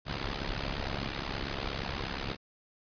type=noise with amplitude modulation; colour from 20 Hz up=pink; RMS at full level=-31 dBFS; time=0.05-2.37 s; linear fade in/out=50 ms; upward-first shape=sine; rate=68.5 Hz; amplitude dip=85%; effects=resampled to 11025 Hz